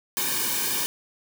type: noise with comb filter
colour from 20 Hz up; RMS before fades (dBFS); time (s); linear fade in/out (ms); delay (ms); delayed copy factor
white; -26; 0.17-0.86; 0; 1.5; -0.95
effects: none